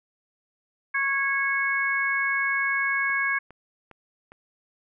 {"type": "harmonic tone", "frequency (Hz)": 550, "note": "C#5", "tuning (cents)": -14, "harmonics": [2, 3, 4], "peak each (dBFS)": [-30, -25, -26], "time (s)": [0.94, 3.39], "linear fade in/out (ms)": 10}
{"type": "click train", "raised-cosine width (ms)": 0.5, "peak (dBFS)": -31, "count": 4, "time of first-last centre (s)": [3.1, 4.32], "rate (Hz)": 2.46}
{"effects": []}